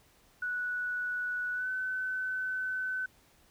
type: tone with pitch glide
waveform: sine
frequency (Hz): 1475 to 1514.7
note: F#6 to F#6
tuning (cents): -6 to +40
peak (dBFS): -31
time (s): 0.42-3.06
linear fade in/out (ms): 5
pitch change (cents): +46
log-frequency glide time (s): 1.53-1.69
effects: pink hiss -64 dBFS RMS until 3.5 s